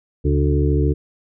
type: harmonic tone with a mistuned harmonic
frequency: 73.42 Hz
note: D2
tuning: in tune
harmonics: 1 / 2 / 4 / 5 / 6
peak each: -17 / -20 / -23 / -24 / -25 dBFS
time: 0.24-0.94 s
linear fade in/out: 20 ms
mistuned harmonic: 2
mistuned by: -55 cents
effects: none